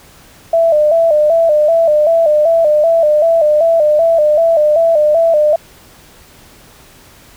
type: tone with vibrato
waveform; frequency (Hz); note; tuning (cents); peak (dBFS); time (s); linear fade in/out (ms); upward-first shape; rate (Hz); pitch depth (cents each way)
sine; 632; D#5; +27; -7; 0.53-5.56; 5; square; 2.6; 85
effects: pink hiss -42 dBFS RMS until 7.36 s